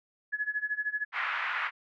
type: tone with tremolo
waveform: sine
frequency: 1697 Hz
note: G#6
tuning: 37 cents sharp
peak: -26 dBFS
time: 0.32-1.05 s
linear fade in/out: 20 ms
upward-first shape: sine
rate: 13 Hz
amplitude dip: 90%
type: band-pass noise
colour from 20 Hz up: pink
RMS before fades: -32 dBFS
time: 1.12-1.71 s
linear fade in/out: 50 ms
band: 1200 to 2200 Hz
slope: 24 dB/octave
effects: none